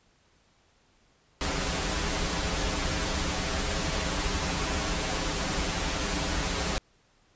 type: noise with comb filter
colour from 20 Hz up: pink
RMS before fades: -29 dBFS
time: 1.41-6.78 s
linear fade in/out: 0 ms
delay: 8.5 ms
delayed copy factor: -0.85
effects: pink hiss -65 dBFS RMS until 7.35 s + resampled to 16000 Hz